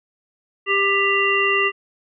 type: harmonic tone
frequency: 395.8 Hz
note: G4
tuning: 17 cents sharp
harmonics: 1 / 3 / 5 / 7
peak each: -22 / -22 / -21 / -20 dBFS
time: 0.66-1.72 s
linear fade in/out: 50 ms
effects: none